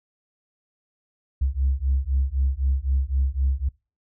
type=beating tone pair; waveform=sine; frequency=65.41 / 69.31 Hz; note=C2 / C#2; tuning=0 / 0 cents; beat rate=3.9 Hz; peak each=-22 dBFS; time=1.41-3.69 s; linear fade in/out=10 ms; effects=noise-tail reverb RT60 0.3 s tail -25 dB re dry + tanh soft clip ceiling -14 dBFS